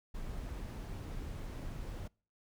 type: noise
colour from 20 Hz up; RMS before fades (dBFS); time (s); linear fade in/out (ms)
brown; -42; 0.14-2.08; 10
effects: noise-tail reverb RT60 0.4 s tail -26 dB re dry